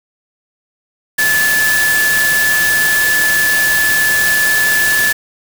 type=tone in noise; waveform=sine; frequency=1731 Hz; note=A6; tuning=29 cents flat; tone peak=-11 dBFS; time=1.18-5.13 s; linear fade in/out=10 ms; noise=white; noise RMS=-18 dBFS; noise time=1.18-5.13 s; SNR=+4 dB; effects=none